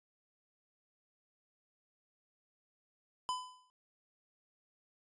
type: tone with exponential decay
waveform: square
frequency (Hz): 1006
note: B5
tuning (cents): +32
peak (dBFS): -32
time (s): 3.29-3.7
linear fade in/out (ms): 0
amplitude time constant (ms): 87
effects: resampled to 22050 Hz